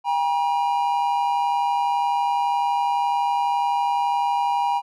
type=tone pair together; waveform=triangle; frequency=803.1 / 955 Hz; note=G5 / A#5; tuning=+42 / +42 cents; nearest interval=minor third; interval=300 cents; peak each=-20 dBFS; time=0.04-4.82 s; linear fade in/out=50 ms; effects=none